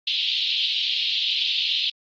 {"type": "band-pass noise", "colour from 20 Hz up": "pink", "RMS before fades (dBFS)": -24, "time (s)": [0.07, 1.9], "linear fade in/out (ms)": 5, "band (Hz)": [2900, 4100], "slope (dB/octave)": 48, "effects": ["Opus 24 kbps"]}